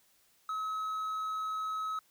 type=tone; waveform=triangle; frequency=1283 Hz; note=E6; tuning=47 cents flat; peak=-31 dBFS; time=0.49-1.99 s; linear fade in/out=2 ms; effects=white hiss -68 dBFS RMS until 2.1 s